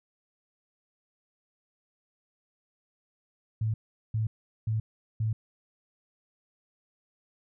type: tone bursts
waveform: sine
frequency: 110 Hz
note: A2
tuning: in tune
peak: -25 dBFS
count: 4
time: 3.61-5.33 s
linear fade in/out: 5 ms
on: 130 ms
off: 400 ms
effects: none